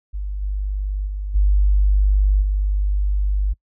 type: tone with level steps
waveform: sine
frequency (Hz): 49.66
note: G1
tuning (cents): +23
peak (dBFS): -23 / -20 / -23 / -12 / -16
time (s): 0.13-3.54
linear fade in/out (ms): 20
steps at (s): 0.41 / 1.06 / 1.34 / 2.41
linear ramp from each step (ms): 20
effects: noise-tail reverb RT60 0.1 s tail -26 dB re dry